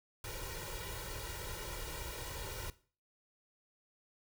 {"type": "noise with comb filter", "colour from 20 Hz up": "pink", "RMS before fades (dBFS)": -43, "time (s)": [0.24, 2.7], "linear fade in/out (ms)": 2, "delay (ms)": 2.1, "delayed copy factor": 0.95, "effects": ["noise-tail reverb RT60 0.4 s tail -17 dB re dry"]}